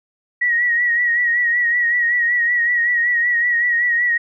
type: tone with vibrato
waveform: sine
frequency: 1911 Hz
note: A#6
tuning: 43 cents sharp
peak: -14 dBFS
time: 0.41-4.18 s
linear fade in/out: 10 ms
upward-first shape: sine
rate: 5.3 Hz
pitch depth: 46 cents each way
effects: none